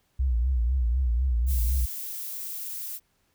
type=tone with vibrato; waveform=sine; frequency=61.74 Hz; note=B1; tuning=in tune; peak=-21 dBFS; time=0.19-1.86 s; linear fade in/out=10 ms; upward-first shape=triangle; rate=4 Hz; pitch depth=160 cents each way
type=noise; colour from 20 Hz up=violet; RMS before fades=-35 dBFS; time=1.46-3 s; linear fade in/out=50 ms
effects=pink hiss -70 dBFS RMS until 3.34 s